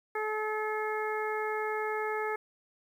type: harmonic tone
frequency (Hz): 430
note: A4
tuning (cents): -40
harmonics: 1 / 2 / 3 / 4 / 5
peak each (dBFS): -33 / -36 / -38 / -39 / -40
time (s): 0.15-2.36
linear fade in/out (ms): 5
effects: 10-bit